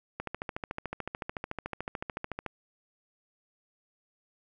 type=click train; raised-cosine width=0.5 ms; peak=-19 dBFS; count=32; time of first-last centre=0.2-2.463 s; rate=13.7 Hz; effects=none